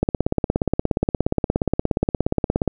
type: click train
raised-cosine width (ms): 2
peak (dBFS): -4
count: 46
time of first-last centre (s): 0.03-2.677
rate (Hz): 17
effects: none